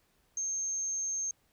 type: tone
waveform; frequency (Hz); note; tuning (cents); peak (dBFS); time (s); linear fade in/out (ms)
sine; 6390; G8; +32; -31; 0.37-1.31; 2
effects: pink hiss -71 dBFS RMS until 1.52 s